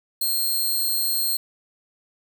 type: tone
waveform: 5% pulse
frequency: 4223 Hz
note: C8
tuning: 15 cents sharp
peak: -14 dBFS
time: 0.21-1.37 s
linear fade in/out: 5 ms
effects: 8-bit